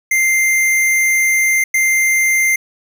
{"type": "tone bursts at uneven times", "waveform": "square", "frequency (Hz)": 2093, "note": "C7", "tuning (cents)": 0, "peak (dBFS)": -12, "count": 2, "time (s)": [[0.11, 1.64], [1.74, 2.56]], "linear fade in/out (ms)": 5, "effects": []}